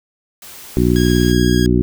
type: noise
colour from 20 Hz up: white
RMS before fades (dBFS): -36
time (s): 0.42-1.32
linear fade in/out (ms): 2
type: harmonic tone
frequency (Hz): 60.6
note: B1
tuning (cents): -32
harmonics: 1 / 2 / 3 / 4 / 5 / 6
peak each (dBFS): -18 / -18 / -18 / -18 / -18 / -18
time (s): 0.77-1.82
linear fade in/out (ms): 0
type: tone with vibrato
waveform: 15% pulse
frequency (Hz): 1643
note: G#6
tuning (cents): -19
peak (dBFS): -17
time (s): 0.96-1.66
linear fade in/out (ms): 0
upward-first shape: sine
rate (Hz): 16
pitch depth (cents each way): 14
effects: none